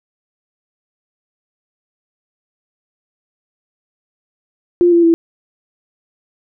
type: tone with pitch steps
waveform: sine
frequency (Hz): 350 / 341.2 / 332.7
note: F4 / F4 / E4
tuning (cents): +4 / -40 / +16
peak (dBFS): -7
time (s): 4.81-5.14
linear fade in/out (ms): 0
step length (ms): 110
effects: none